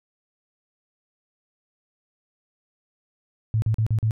sine tone bursts, 110 Hz, A2, in tune, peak -18 dBFS, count 5, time 3.54-4.109 s, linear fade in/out 0 ms, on 81 ms, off 41 ms, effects none

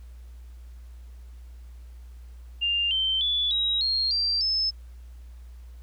sine tone with pitch steps, 2800 / 3107 / 3447 / 3825 / 4244 / 4709 / 5225 Hz, F7 / G7 / A7 / A#7 / C8 / D8 / E8, +4 / -16 / -36 / +44 / +24 / +4 / -16 cents, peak -22 dBFS, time 2.61-4.71 s, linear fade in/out 20 ms, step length 300 ms, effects added 60 Hz sine -41 dBFS peak until 5.82 s + pink hiss -63 dBFS RMS until 5.82 s

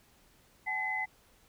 sine tone cluster, 769 / 855 / 2030 Hz, G5 / A5 / B6, -33 / -50 / +47 cents, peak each -40 / -38 / -32 dBFS, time 0.66-1.06 s, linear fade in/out 20 ms, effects pink hiss -64 dBFS RMS until 1.48 s

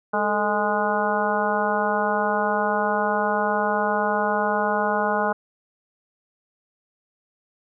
harmonic tone with a mistuned harmonic, 207.7 Hz, G#3, in tune, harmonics 1 / 2 / 3 / 4 / 5 / 6 / 7, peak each -29 / -28 / -26 / -25 / -28 / -30 / -28 dBFS, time 0.13-5.33 s, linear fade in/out 10 ms, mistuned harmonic 2, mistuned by +90 cents, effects none

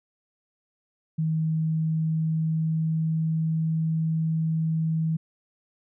sine tone with pitch glide, 159 to 160.57 Hz, D#3 to E3, +38 to -45 cents, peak -22 dBFS, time 1.18-5.17 s, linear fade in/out 10 ms, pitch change +17 cents, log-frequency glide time 1.45-3.83 s, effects none

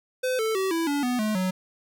square tone with pitch steps, 510 / 441.4 / 382.1 / 330.7 / 286.2 / 247.7 / 214.4 / 185.6 Hz, C5 / A4 / G4 / E4 / D4 / B3 / A3 / F#3, -44 / +5 / -44 / +6 / -45 / +5 / -45 / +6 cents, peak -24 dBFS, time 0.23-1.51 s, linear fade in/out 10 ms, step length 160 ms, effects none

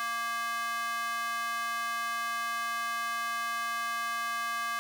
square tone with high-pass filter, 233 Hz, A#3, 1 cent flat, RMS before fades -33 dBFS, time 0-4.79 s, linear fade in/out 0 ms, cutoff 1300 Hz, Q 3.9, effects none

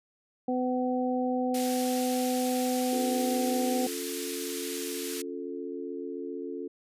harmonic tone, 252.1 Hz, B3, 36 cents sharp, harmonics 1 / 2 / 3, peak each -28 / -31 / -33 dBFS, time 0.48-3.87 s, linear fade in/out 5 ms
white band-pass noise, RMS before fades -38 dBFS, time 1.54-5.22 s, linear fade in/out 5 ms, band 1800 to 13000 Hz, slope 12 dB/octave
sine chord, Db augmented, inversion none, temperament equal with one note detuned, 277.2 / 352.9 / 440 Hz, Db4 / F4 / A4, 0 / +18 / 0 cents, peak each -38 dBFS, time 2.92-6.68 s, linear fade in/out 10 ms
effects resampled to 32000 Hz

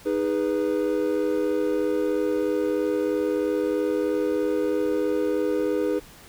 triangle chord, G# minor, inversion second, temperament equal with one note detuned, 311.1 / 410.8 / 493.9 Hz, D#4 / G#4 / B4, 0 / -19 / 0 cents, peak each -24 / -24 / -24 dBFS, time 0.05-6 s, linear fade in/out 20 ms, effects pink hiss -48 dBFS RMS until 6.28 s

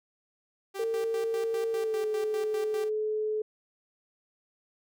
sawtooth tone with tremolo, 392 Hz, G4, in tune, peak -32 dBFS, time 0.74-2.9 s, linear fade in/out 20 ms, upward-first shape square, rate 5 Hz, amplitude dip 75%
sine tone with pitch glide, 452.9 to 429.7 Hz, A#4 to A4, -50 to -41 cents, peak -27 dBFS, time 0.79-3.42 s, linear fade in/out 5 ms, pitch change -91 cents, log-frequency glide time 1.71-2.05 s
effects none

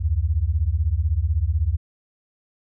sine beating tone pair, 70.8 / 86.8 Hz, C#2 / F2, +37 / -10 cents, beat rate 16 Hz, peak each -21 dBFS, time 0-1.77 s, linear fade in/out 20 ms, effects none

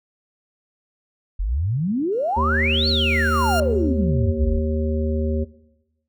sine exponential two-way sweep, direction up then down, 40.93 to 4506 to 40.93 Hz, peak -19 dBFS, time 1.39-4.59 s, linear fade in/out 10 ms, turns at 2.88 s
sawtooth tone with exponential growth, 1400 Hz, F6, 4 cents sharp, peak -19 dBFS, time 2.12-3.6 s, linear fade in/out 2 ms, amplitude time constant 320 ms
harmonic tone, 77.78 Hz, D#2, in tune, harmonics 1 / 3 / 5 / 7, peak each -21 / -26 / -28 / -29 dBFS, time 2.36-5.45 s, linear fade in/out 20 ms
effects noise-tail reverb RT60 1.0 s tail -19 dB re dry

